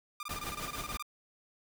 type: tone bursts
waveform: sawtooth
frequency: 1200 Hz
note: D6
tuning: 37 cents sharp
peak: -34 dBFS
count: 16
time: 0.2-1.025 s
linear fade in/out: 2 ms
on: 30 ms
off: 23 ms
type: noise with tremolo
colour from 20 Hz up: pink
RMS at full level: -39 dBFS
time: 0.29-0.97 s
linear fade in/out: 5 ms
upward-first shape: sine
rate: 6.5 Hz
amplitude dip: 65%
effects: none